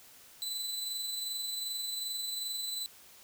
sawtooth tone with amplitude modulation, 4000 Hz, B7, 21 cents sharp, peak -30 dBFS, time 0.42-2.86 s, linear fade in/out 0 ms, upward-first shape sine, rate 22.6 Hz, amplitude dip 35%, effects white hiss -56 dBFS RMS until 3.23 s

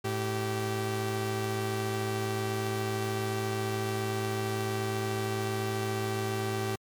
sawtooth tone pair together, 108.7 / 387.4 Hz, A2 / G4, -21 / -20 cents, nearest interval octave + minor seventh, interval 2201 cents, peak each -28 dBFS, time 0.04-6.76 s, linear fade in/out 10 ms, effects MP3 96 kbps

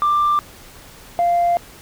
sine tone pair in turn, 1184 / 694.9 Hz, D6 / F5, +14 / -9 cents, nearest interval major sixth, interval 923 cents, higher first, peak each -12 dBFS, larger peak neither, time 0.02-0.39 / 1.19-1.57 s, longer second, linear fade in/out 0 ms, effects tanh soft clip ceiling -11 dBFS + pink hiss -42 dBFS RMS until 1.81 s

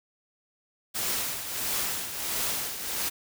white noise with tremolo, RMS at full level -28 dBFS, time 0.94-3.1 s, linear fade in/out 20 ms, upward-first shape triangle, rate 1.5 Hz, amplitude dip 65%, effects none

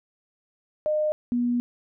sine tone pair in turn, 610 / 242.1 Hz, D#5 / B3, -34 / -34 cents, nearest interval octave + major third, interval 1600 cents, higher first, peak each -21 dBFS, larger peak neither, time 0.86-1.12 / 1.32-1.6 s, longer second, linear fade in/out 0 ms, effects none

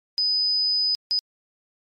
sine tone bursts at uneven times, 4998 Hz, D#8, 7 cents sharp, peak -19 dBFS, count 2, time 0.18-0.95 / 1.11-1.19 s, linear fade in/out 0 ms, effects MP3 64 kbps

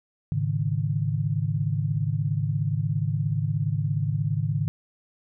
sine chord, Ab suspended fourth, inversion none, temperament equal with one note detuned, 106.01 / 138.59 / 155.56 Hz, Ab2 / Db3 / Eb3, +36 / 0 / 0 cents, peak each -27 dBFS, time 0.32-4.68 s, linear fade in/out 0 ms, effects none

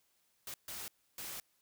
white noise bursts at uneven times, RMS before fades -44 dBFS, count 3, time 0.47-0.54 / 0.68-0.88 / 1.18-1.4 s, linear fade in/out 2 ms, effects white hiss -75 dBFS RMS until 1.61 s

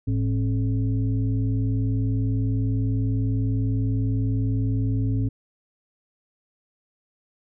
sine tone with frequency modulation, 110 Hz, A2, in tune, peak -20 dBFS, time 0.07-5.29 s, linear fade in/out 10 ms, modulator 160 Hz, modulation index 0.84, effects none

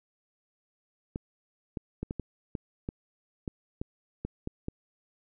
clicks, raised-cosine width 3 ms, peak -20 dBFS, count 12, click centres 1.159 / 1.772 / 2.03 / 2.109 / 2.197 / 2.552 / 2.889 / 3.478 / 3.815 / 4.25 / 4.474 / 4.684 s, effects none

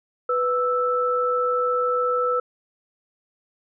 sine tone pair together, 495.3 / 1318.5 Hz, B4 / E6, +5 / 0 cents, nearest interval octave + perfect fourth, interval 1695 cents, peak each -22 dBFS, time 0.29-2.4 s, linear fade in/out 5 ms, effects none

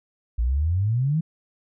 sine exponential sweep, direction up, 55 to 166.8 Hz, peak -19 dBFS, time 0.38-1.21 s, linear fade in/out 10 ms, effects none

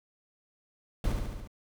brown noise with echo, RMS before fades -28 dBFS, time 1.04-1.12 s, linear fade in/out 2 ms, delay 71 ms, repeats 5, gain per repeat -3 dB, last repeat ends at 1.475 s, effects none

